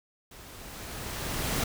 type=noise with level ramp; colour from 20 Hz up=pink; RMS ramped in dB=-49 to -28 dBFS; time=0.31-1.64 s; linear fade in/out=5 ms; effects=none